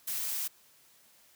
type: noise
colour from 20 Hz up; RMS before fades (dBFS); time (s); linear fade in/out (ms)
blue; -34; 0.07-0.48; 10
effects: white hiss -62 dBFS RMS until 1.35 s + high-pass 60 Hz 12 dB/octave